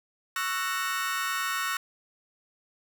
35% pulse chord, F# dominant seventh, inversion second, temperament just, 1110 / 1332 / 1480 / 1850 Hz, C#6 / E6 / F#6 / A#6, +2 / +18 / 0 / -14 cents, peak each -32 dBFS, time 0.36-1.77 s, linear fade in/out 2 ms, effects none

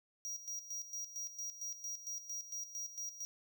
square tone with tremolo, 5740 Hz, F8, 47 cents sharp, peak -40 dBFS, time 0.25-3.25 s, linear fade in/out 0 ms, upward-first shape square, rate 4.4 Hz, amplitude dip 70%, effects none

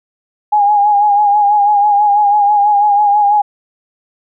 sine tone with vibrato, 824 Hz, G#5, 14 cents flat, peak -7 dBFS, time 0.52-3.42 s, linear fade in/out 10 ms, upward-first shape sine, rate 6.1 Hz, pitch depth 42 cents each way, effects none

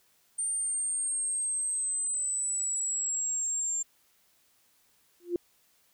sine linear sweep, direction down, 8870 to 7330 Hz, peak -28 dBFS, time 0.38-3.83 s, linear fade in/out 10 ms
sine tone with exponential growth, 349.2 Hz, F4, in tune, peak -22 dBFS, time 5.2-5.36 s, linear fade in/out 2 ms, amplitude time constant 33 ms
effects white hiss -67 dBFS RMS until 5.93 s

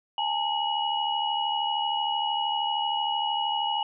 sine tone cluster, 825 / 898 / 2912 Hz, G#5 / A5 / F#7, -12 / +35 / -28 cents, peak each -29 dBFS, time 0.18-3.83 s, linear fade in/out 2 ms, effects none

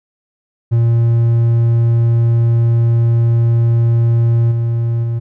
triangle tone with level steps, 116.54 Hz, A#2, in tune, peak -7 / -11 / -13 dBFS, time 0.71-5.2 s, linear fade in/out 20 ms, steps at 4.51 / 5.03 s, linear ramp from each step 10 ms, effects none

